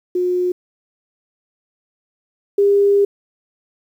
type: tone pair in turn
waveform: sine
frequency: 360 / 402.2 Hz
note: F#4 / G4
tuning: -47 / +44 cents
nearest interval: major second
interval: 191 cents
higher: second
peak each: -15 / -10 dBFS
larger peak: second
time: 0.15-0.52 / 2.58-3.05 s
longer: second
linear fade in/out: 5 ms
effects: 8-bit